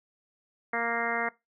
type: harmonic tone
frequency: 233.1 Hz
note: A#3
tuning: in tune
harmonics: 1 / 2 / 3 / 4 / 5 / 6 / 7 / 8 / 9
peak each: -39 / -35 / -34 / -37 / -37 / -36 / -37 / -35 / -35 dBFS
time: 0.73-1.29 s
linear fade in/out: 5 ms
effects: noise-tail reverb RT60 0.2 s tail -20 dB re dry